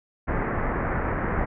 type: low-pass noise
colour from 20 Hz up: pink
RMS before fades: -26 dBFS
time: 0.27-1.46 s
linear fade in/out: 20 ms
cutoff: 2000 Hz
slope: 48 dB/octave
effects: none